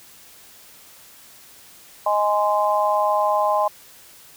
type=chord; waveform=sine; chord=Ab major; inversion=second; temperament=just; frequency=623 / 830.6 / 1038.3 Hz; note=Eb5 / Ab5 / C6; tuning=+2 / 0 / -14 cents; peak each=-21 dBFS; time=2.06-3.68 s; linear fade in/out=5 ms; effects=white hiss -47 dBFS RMS until 4.36 s